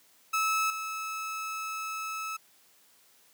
30% pulse tone with level steps, 1300 Hz, E6, 24 cents flat, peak -23 / -31 dBFS, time 0.33-2.37 s, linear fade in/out 10 ms, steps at 0.7 s, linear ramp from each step 2 ms, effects white hiss -62 dBFS RMS until 3.33 s + high-pass 150 Hz 12 dB/octave

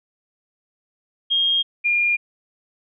sine tone pair in turn, 3237 / 2412 Hz, G#7 / D7, -45 / +46 cents, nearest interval perfect fourth, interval 509 cents, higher first, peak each -16 dBFS, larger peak neither, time 1.3-1.63 / 1.84-2.17 s, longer neither, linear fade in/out 20 ms, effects none

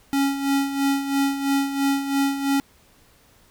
square tone with tremolo, 276.7 Hz, C#4, 3 cents flat, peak -18 dBFS, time 0.13-2.6 s, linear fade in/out 0 ms, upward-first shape sine, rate 3 Hz, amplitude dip 65%, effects pink hiss -56 dBFS RMS until 3.5 s

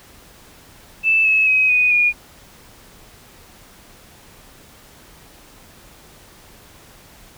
sine tone with pitch steps, 2637 / 2586 / 2535 / 2486 / 2438 Hz, E7 / E7 / D#7 / D#7 / D#7, 0 / -34 / +32 / -2 / -36 cents, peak -12 dBFS, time 1.03-2.13 s, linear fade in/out 50 ms, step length 220 ms, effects pink hiss -46 dBFS RMS until 7.37 s

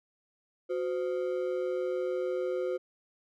triangle ring-modulated tone, 440 Hz, A4, in tune, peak -24 dBFS, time 0.69-2.78 s, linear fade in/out 20 ms, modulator 73.3 Hz, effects none

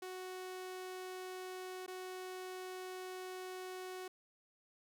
sawtooth tone with dropouts, 370 Hz, F#4, in tune, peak -40 dBFS, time 0.02-4.08 s, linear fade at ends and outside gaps 5 ms, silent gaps 1.864-1.878 s, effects none

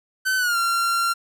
45% pulse tone with pitch glide, 1526 to 1375.3 Hz, G6 to F6, -47 to -27 cents, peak -19 dBFS, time 0.25-1.14 s, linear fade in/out 20 ms, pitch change -180 cents, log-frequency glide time 0.37-0.57 s, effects none

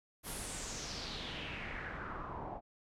pink noise with low-pass filter sweep, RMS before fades -43 dBFS, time 0.23-2.61 s, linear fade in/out 50 ms, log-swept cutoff 12000 to 730 Hz, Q 3.6, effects none

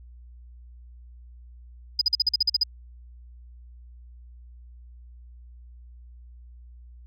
sine tone bursts, 4978 Hz, D#8, in tune, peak -16 dBFS, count 10, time 1.99-2.635 s, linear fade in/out 5 ms, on 24 ms, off 45 ms, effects tanh soft clip ceiling -13 dBFS + added 60 Hz sine -44 dBFS peak until 7.06 s

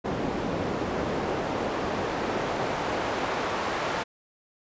pink noise with band-pass filter sweep, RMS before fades -29 dBFS, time 0.04-4.04 s, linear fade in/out 20 ms, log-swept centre 360 to 900 Hz, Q 0.71, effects resampled to 16000 Hz

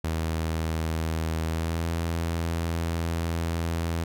sawtooth tone with pitch glide, 80.6 to 83.3 Hz, E2 to E2, -38 to +19 cents, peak -22 dBFS, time 0.04-4.04 s, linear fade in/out 5 ms, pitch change +57 cents, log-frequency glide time 1.46-1.86 s, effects none

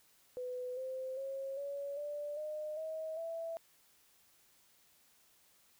sine tone with pitch steps, 500 / 520.3 / 541.5 / 563.5 / 586.4 / 610.3 / 635.1 / 660.9 Hz, B4 / C5 / C#5 / C#5 / D5 / D#5 / D#5 / E5, +21 / -10 / -41 / +28 / -3 / -34 / +35 / +4 cents, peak -38 dBFS, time 0.37-3.57 s, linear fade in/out 0 ms, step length 400 ms, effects white hiss -68 dBFS RMS until 5.79 s

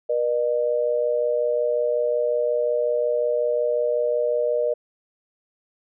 sine tone pair together, 480.5 / 606 Hz, B4 / D#5, -48 / -46 cents, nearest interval major third, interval 402 cents, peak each -22 dBFS, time 0.09-4.74 s, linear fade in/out 10 ms, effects none

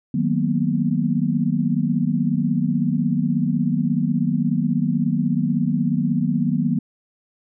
sine chord, B major seventh, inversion first, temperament equal with one note detuned, 155.56 / 185 / 230.5 / 246.9 Hz, D#3 / F#3 / A#3 / B3, 0 / 0 / -19 / 0 cents, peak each -23 dBFS, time 0.14-6.79 s, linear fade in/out 5 ms, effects none

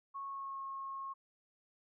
sine tone with pitch glide, 1100 to 1085.5 Hz, C#6 to C#6, -14 to -37 cents, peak -40 dBFS, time 0.14-1.14 s, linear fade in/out 20 ms, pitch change -23 cents, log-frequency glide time 0.26-0.61 s, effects none

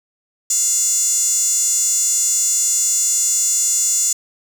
sawtooth tone with high-pass filter, 698 Hz, F5, 1 cent flat, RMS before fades -17 dBFS, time 0.5-4.13 s, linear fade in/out 5 ms, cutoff 7000 Hz, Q 8.5, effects none

